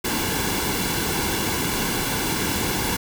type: noise with comb filter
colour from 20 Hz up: pink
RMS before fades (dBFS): -24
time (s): 0.04-2.97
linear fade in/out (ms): 10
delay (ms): 1.6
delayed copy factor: -0.6
effects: none